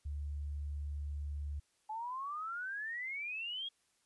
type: tone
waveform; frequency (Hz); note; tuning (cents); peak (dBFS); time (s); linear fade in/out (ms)
sine; 72.7; D2; -17; -37; 0.05-1.6; 10
type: exponential sweep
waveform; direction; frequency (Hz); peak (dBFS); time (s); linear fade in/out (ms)
sine; up; 849 to 3322; -38; 1.89-3.69; 10
effects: white hiss -75 dBFS RMS until 4.05 s + resampled to 24000 Hz